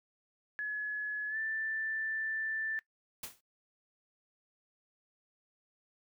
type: tone with pitch glide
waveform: sine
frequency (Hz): 1699 to 1768.1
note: G#6 to A6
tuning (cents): +39 to +8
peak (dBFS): -33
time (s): 0.59-2.79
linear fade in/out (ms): 0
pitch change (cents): +69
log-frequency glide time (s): 1.29-1.37
type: noise with exponential decay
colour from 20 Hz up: white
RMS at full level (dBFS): -38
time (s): 3.23-3.41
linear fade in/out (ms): 5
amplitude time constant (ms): 39
effects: noise-tail reverb RT60 0.1 s tail -20 dB re dry